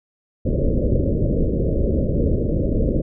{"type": "low-pass noise", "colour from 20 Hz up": "pink", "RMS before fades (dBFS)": -19, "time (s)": [0.45, 3.02], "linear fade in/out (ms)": 10, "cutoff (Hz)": 590, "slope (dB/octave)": 96, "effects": []}